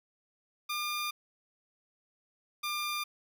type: tone pair in turn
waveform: 15% pulse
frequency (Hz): 1204 / 1197.5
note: D6 / D6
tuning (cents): +43 / +33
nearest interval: unison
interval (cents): 10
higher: first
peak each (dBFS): -26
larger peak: neither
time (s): 0.69-1.11 / 2.63-3.04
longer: first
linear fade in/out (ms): 10
effects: none